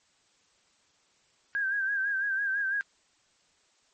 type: tone with vibrato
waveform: sine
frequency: 1600 Hz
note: G6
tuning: 35 cents sharp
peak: -26 dBFS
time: 1.55-2.81 s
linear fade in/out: 0 ms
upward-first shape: sine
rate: 6 Hz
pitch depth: 64 cents each way
effects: white hiss -67 dBFS RMS until 3.93 s + MP3 32 kbps